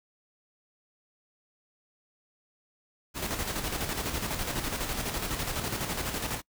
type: noise with tremolo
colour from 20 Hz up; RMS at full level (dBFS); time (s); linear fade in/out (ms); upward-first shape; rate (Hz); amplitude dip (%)
pink; -31; 3.14-6.42; 50; square; 12; 45
effects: noise-tail reverb RT60 0.1 s tail -25 dB re dry